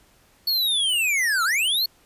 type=linear two-way sweep; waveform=square; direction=down then up; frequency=4435 to 1293 to 4435 Hz; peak=-20 dBFS; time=0.47-1.86 s; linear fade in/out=5 ms; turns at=1.44 s; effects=pink hiss -58 dBFS RMS until 2.05 s + resampled to 32000 Hz